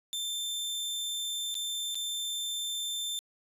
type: tone with dropouts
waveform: sawtooth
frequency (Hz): 3562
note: A7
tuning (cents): +21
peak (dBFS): -29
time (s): 0.13-3.19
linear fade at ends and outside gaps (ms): 0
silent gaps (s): 1.543-1.552 / 1.946-1.954
effects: resampled to 32000 Hz